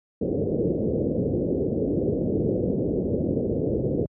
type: low-pass noise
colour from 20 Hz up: white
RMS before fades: -24 dBFS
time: 0.21-4.06 s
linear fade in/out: 5 ms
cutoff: 510 Hz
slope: 48 dB/octave
effects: high-pass 80 Hz 12 dB/octave